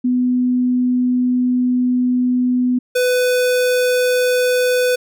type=tone pair in turn; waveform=sine / square; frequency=249.5 / 499 Hz; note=B3 / B4; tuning=+18 / +18 cents; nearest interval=octave; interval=1200 cents; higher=second; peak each=-13 / -14 dBFS; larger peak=first; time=0.04-2.79 / 2.95-4.96 s; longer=first; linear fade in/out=10 ms; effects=none